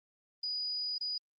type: tone with dropouts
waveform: sine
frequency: 4929 Hz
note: D#8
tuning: 17 cents flat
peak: -33 dBFS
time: 0.43-1.18 s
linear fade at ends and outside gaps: 5 ms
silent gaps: 0.982-1.009 s
effects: Opus 32 kbps